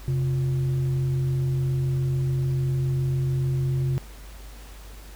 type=tone with frequency modulation; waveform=sine; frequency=133 Hz; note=C3; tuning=29 cents sharp; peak=-21 dBFS; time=0.08-3.98 s; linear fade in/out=0 ms; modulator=219 Hz; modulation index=0.32; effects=added 50 Hz sine -40 dBFS peak until 5.15 s + pink hiss -48 dBFS RMS until 5.15 s